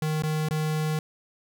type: tone with dropouts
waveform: square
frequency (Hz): 155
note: D#3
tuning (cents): -6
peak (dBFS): -25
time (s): 0.02-0.99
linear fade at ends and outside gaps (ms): 2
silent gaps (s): 0.223-0.235 / 0.487-0.509
effects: none